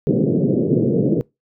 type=band-pass noise; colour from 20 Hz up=pink; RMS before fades=-17 dBFS; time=0.07-1.21 s; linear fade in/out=0 ms; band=130 to 490 Hz; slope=48 dB/octave; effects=noise-tail reverb RT60 0.2 s tail -23 dB re dry